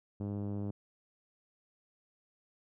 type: tone with low-pass filter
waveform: 5% pulse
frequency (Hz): 101.7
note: G#2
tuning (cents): -36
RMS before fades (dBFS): -37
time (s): 0.2-0.71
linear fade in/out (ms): 5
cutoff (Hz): 230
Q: 0.76
effects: none